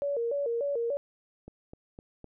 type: tone with vibrato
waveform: sine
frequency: 515 Hz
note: C5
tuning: 28 cents flat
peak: -27 dBFS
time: 0.02-0.97 s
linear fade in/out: 0 ms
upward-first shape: square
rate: 3.4 Hz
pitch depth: 170 cents each way
type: click train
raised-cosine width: 2 ms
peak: -31 dBFS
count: 4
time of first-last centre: 1.48-2.243 s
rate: 3.93 Hz
effects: none